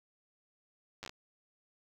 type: slowing click train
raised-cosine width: 0.2 ms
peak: -26 dBFS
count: 6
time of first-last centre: 1.03-1.094 s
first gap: 9 ms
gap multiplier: 1.18
effects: 9-bit